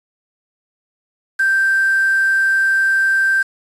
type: tone with quantisation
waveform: sine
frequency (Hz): 1568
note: G6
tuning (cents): 0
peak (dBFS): -12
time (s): 1.39-3.43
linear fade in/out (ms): 10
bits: 5
effects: resampled to 24000 Hz